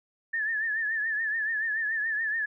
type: tone with vibrato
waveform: sine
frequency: 1760 Hz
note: A6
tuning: in tune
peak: -26 dBFS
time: 0.33-2.46 s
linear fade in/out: 10 ms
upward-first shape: triangle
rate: 7 Hz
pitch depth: 95 cents each way
effects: none